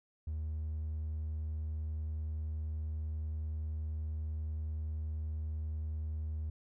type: tone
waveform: triangle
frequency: 77.6 Hz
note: D#2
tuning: 4 cents flat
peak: -32 dBFS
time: 0.27-6.5 s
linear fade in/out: 5 ms
effects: tanh soft clip ceiling -30 dBFS